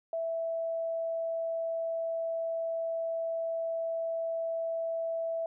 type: tone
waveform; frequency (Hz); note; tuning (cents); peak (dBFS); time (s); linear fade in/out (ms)
sine; 659.3; E5; 0; -30; 0.13-5.46; 2
effects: none